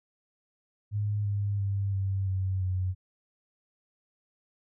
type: tone with pitch steps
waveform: sine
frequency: 103.83 / 101.46 / 99.14 / 96.88 / 94.66 / 92.5 Hz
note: G#2 / G#2 / G2 / G2 / F#2 / F#2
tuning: 0 / -40 / +20 / -20 / +40 / 0 cents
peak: -26 dBFS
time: 0.91-2.95 s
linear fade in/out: 50 ms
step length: 340 ms
effects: none